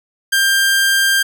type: tone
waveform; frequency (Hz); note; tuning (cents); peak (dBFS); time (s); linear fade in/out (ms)
sawtooth; 1590; G6; +24; -8; 0.32-1.23; 10
effects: none